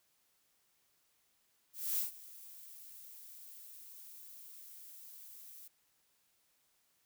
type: noise with ADSR envelope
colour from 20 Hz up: violet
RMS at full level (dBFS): -33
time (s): 1.73-5.68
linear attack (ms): 250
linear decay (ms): 130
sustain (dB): -20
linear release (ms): 7
effects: white hiss -75 dBFS RMS until 7.05 s